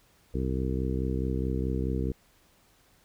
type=harmonic tone; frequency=64.7 Hz; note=C2; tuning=19 cents flat; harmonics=1 / 2 / 3 / 4 / 5 / 6 / 7; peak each=-30 / -33 / -35 / -36 / -37 / -38 / -38 dBFS; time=0.34-2.12 s; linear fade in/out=5 ms; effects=pink hiss -63 dBFS RMS until 3.04 s